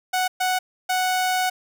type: tone bursts at uneven times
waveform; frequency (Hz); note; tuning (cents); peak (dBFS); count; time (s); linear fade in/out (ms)
sawtooth; 740; F#5; 0; -16; 3; 0.13-0.28 / 0.4-0.59 / 0.89-1.5; 10
effects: none